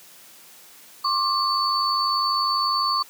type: tone cluster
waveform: sine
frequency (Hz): 1071 / 1171 / 4496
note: C6 / D6 / C#8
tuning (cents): +40 / -5 / +24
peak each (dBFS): -24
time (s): 1.04-3.03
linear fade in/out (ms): 10
effects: white hiss -48 dBFS RMS until 3.09 s + high-pass 150 Hz 12 dB/octave